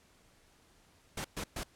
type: noise bursts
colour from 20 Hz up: pink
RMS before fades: -38 dBFS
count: 3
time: 1.17-1.635 s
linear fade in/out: 5 ms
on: 75 ms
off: 120 ms
effects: pink hiss -65 dBFS RMS until 1.75 s + low-pass 11000 Hz 12 dB/octave